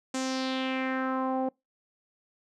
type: tone with low-pass filter sweep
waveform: sawtooth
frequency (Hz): 261.6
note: C4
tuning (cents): 0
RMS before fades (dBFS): -30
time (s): 0.14-1.49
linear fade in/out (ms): 5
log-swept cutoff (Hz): 7600 to 660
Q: 2.9
effects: noise-tail reverb RT60 0.2 s tail -25 dB re dry